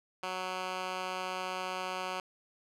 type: tone with band-pass filter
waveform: 10% pulse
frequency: 185 Hz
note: F#3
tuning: in tune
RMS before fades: -37 dBFS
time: 0.23-2.2 s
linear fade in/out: 2 ms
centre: 1900 Hz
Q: 0.61
effects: none